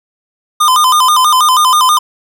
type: tone with vibrato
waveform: square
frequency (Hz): 1115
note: C#6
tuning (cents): +10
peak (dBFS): -7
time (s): 0.6-1.99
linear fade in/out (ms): 10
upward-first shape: square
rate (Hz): 6.2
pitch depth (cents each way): 150
effects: none